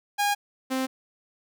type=tone pair in turn; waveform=sawtooth; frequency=817 / 261.7 Hz; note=G#5 / C4; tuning=-29 / 0 cents; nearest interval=octave + minor sixth; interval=1971 cents; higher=first; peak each=-18 / -21 dBFS; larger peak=first; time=0.18-0.35 / 0.7-0.87 s; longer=neither; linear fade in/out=20 ms; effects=none